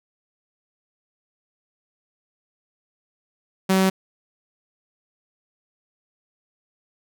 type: tone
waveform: sawtooth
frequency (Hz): 189.9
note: F#3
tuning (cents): +45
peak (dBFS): -12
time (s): 3.69-3.9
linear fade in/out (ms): 10
effects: none